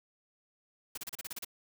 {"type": "noise bursts", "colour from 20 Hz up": "white", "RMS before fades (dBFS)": -40, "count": 9, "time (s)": [0.95, 1.448], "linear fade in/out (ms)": 5, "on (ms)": 26, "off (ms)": 33, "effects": []}